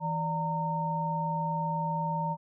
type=tone cluster; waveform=sine; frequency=162.4 / 583 / 918 Hz; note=E3 / D5 / A#5; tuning=-26 / -13 / -27 cents; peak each=-32 / -39 / -30 dBFS; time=0-2.37 s; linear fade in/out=50 ms; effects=none